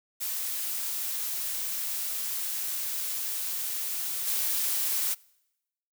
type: noise with level steps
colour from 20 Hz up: blue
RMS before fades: -32 / -28 dBFS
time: 0.2-5.15 s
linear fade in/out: 20 ms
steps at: 4.27 s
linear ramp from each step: 2 ms
effects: noise-tail reverb RT60 0.9 s tail -25 dB re dry